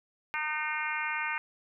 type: harmonic tone with a mistuned harmonic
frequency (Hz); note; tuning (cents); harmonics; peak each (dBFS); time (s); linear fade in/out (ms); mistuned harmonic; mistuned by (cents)
305.6; D#4; -31; 3 / 4 / 5 / 6 / 7 / 8 / 9; -37 / -39 / -36 / -39 / -36 / -38 / -43; 0.34-1.38; 0; 8; -28
effects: none